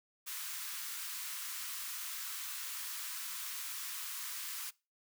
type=high-pass noise; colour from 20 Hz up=white; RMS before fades=-42 dBFS; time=0.26-4.71 s; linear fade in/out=20 ms; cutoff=1000 Hz; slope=48 dB/octave; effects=noise-tail reverb RT60 0.3 s tail -23 dB re dry